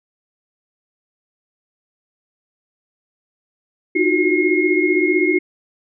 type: tone cluster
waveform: sine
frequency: 309.3 / 355.3 / 370.9 / 2154 Hz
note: D#4 / F4 / F#4 / C7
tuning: -10 / +30 / +4 / +50 cents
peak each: -19 dBFS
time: 3.95-5.39 s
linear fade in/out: 10 ms
effects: none